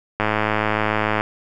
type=click train; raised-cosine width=0.5 ms; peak=-4 dBFS; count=109; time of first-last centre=0.2-1.209 s; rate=107 Hz; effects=none